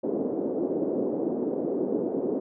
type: band-pass noise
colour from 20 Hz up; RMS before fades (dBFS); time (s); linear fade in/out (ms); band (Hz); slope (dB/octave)
pink; -28; 0.03-2.4; 10; 260 to 480; 24
effects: none